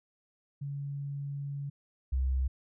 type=tone pair in turn; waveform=sine; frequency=141.2 / 65.34 Hz; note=C#3 / C2; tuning=+32 / -2 cents; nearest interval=octave + minor second; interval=1334 cents; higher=first; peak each=-34 / -26 dBFS; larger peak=second; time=0.61-1.7 / 2.12-2.48 s; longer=first; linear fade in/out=10 ms; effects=none